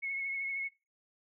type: tone with vibrato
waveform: sine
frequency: 2188 Hz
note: C#7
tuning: 23 cents flat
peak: -33 dBFS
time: 0.02-0.69 s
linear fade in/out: 20 ms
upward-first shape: triangle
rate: 13 Hz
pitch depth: 29 cents each way
effects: noise-tail reverb RT60 0.3 s tail -24 dB re dry